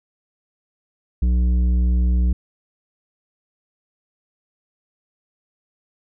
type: tone with tanh clipping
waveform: sine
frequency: 61 Hz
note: B1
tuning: 21 cents flat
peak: -16 dBFS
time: 1.22-2.33 s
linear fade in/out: 5 ms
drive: 9 dB
effects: none